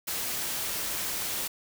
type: noise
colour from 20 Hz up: white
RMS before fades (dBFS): -32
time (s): 0.07-1.48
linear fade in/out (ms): 10
effects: none